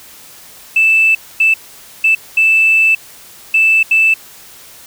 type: tone bursts at uneven times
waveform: sine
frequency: 2640 Hz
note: E7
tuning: 2 cents sharp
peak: -6 dBFS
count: 6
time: 0.76-1.15 / 1.4-1.54 / 2.04-2.15 / 2.37-2.95 / 3.54-3.83 / 3.91-4.14 s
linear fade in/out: 5 ms
effects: tanh soft clip ceiling -2 dBFS + white hiss -38 dBFS RMS until 4.86 s